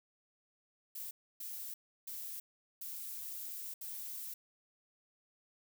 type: noise bursts at uneven times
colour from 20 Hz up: violet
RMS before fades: -44 dBFS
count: 5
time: 0.95-1.11 / 1.4-1.74 / 2.07-2.4 / 2.81-3.74 / 3.81-4.34 s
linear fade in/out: 5 ms
effects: none